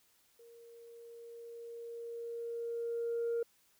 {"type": "tone with level ramp", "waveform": "sine", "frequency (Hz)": 466.9, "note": "A#4", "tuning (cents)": 3, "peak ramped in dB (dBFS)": [-55, -29], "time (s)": [0.39, 3.43], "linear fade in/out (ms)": 5, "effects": ["tanh soft clip ceiling -29 dBFS", "white hiss -70 dBFS RMS until 3.79 s"]}